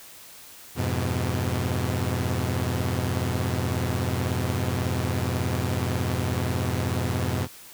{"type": "chord", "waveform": "sawtooth", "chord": "F diminished", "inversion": "none", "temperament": "equal with one note detuned", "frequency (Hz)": [87.31, 103.83, 125.7], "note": ["F2", "Ab2", "Cb3"], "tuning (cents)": [0, 0, 31], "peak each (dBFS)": [-24, -26, -24], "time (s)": [0.75, 7.48], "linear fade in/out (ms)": 50, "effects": ["white hiss -46 dBFS RMS until 7.73 s"]}